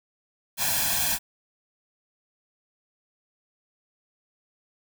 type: noise with comb filter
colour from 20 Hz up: white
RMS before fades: -25 dBFS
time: 0.57-1.19 s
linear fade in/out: 50 ms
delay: 1.2 ms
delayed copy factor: +0.9
effects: none

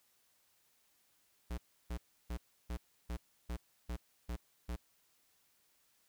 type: tone bursts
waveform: square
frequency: 59.8 Hz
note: A#1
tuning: 45 cents sharp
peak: -38 dBFS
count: 9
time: 1.5-4.762 s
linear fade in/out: 10 ms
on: 78 ms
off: 320 ms
effects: white hiss -73 dBFS RMS until 6.08 s

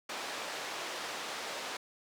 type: band-pass noise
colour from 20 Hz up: pink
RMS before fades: -40 dBFS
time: 0.09-1.77 s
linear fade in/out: 5 ms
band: 520 to 5900 Hz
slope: 12 dB/octave
effects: none

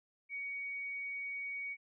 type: tone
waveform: sine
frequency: 2245 Hz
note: C#7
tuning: 21 cents sharp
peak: -38 dBFS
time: 0.29-1.77 s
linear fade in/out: 50 ms
effects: none

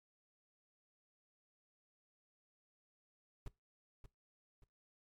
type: noise with echo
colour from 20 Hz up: brown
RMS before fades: -43 dBFS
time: 3.46-3.48 s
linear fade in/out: 2 ms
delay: 580 ms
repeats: 2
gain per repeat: -9 dB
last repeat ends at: 4.64 s
effects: noise-tail reverb RT60 0.2 s tail -20 dB re dry + MP3 96 kbps

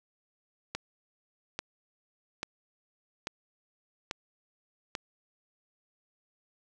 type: click train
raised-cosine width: 0.2 ms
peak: -16 dBFS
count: 6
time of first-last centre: 0.75-4.952 s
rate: 1.19 Hz
effects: none

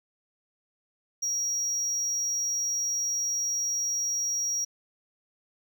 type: tone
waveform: triangle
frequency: 5680 Hz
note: F8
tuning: 28 cents sharp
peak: -25 dBFS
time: 1.22-4.65 s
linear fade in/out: 10 ms
effects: 10-bit

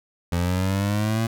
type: exponential sweep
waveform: 25% pulse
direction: up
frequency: 85.3 to 114.9 Hz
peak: -17 dBFS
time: 0.32-1.27 s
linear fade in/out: 5 ms
effects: none

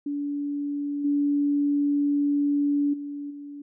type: tone with level steps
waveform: sine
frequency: 287.5 Hz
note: D4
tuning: 37 cents flat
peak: -26 / -20 / -31 / -36 dBFS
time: 0.06-3.62 s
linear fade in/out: 5 ms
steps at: 1.04 / 2.93 / 3.3 s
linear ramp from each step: 10 ms
effects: none

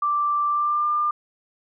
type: tone with pitch glide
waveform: sine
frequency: 1174.7 to 1199.4 Hz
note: D6 to D6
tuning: 0 to +36 cents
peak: -19 dBFS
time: 0.02-1.11 s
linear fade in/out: 5 ms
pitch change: +36 cents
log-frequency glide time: 0.49-0.89 s
effects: none

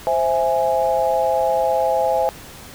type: chord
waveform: sine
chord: C augmented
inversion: none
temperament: equal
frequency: 523.3 / 659.3 / 830.6 Hz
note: C5 / E5 / G#5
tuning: 0 / 0 / 0 cents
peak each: -20 dBFS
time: 0.07-2.29 s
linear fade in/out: 0 ms
effects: pink hiss -39 dBFS RMS until 2.74 s

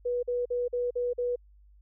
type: tone bursts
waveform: sine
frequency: 488.1 Hz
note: B4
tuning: 20 cents flat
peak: -26 dBFS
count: 6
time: 0.05-1.36 s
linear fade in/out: 10 ms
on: 180 ms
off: 46 ms
effects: added 50 Hz sine -54 dBFS peak until 1.81 s

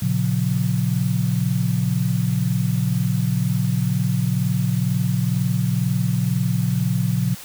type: chord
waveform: sine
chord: Bb minor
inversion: none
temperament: equal with one note detuned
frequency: 116.54 / 138.59 / 178.8 Hz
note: Bb2 / Db3 / F3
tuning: 0 / 0 / +41 cents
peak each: -22 dBFS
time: 0.02-7.35 s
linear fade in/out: 5 ms
effects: white hiss -38 dBFS RMS until 7.44 s

